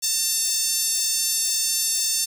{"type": "tone with high-pass filter", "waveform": "5% pulse", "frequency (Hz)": 898, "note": "A5", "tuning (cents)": 35, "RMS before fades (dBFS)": -23, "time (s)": [0.02, 2.26], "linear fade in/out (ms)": 20, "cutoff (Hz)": 5400, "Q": 1.1, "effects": ["8-bit"]}